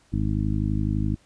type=harmonic tone; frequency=51.91 Hz; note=G#1; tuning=in tune; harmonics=1 / 2 / 3 / 4 / 5 / 6; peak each=-27 / -26 / -30 / -29 / -33 / -32 dBFS; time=0.12-1.16 s; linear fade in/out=20 ms; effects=pink hiss -60 dBFS RMS until 1.25 s + resampled to 22050 Hz